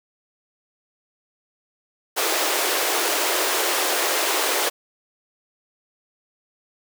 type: high-pass noise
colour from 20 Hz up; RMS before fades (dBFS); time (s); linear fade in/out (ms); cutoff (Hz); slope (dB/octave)
pink; -22; 2.16-4.7; 20; 340; 48
effects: none